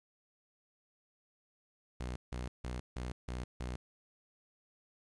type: tone bursts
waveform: sawtooth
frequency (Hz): 61.74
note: B1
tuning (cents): 0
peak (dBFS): -34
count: 6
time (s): 2-3.76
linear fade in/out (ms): 5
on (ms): 160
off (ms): 160
effects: resampled to 22050 Hz + 11-bit